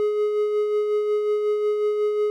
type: tone with tremolo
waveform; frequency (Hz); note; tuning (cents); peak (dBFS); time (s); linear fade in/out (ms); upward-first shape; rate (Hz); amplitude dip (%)
triangle; 420; G#4; +19; -16; 0-2.3; 0; sine; 5.5; 35
effects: none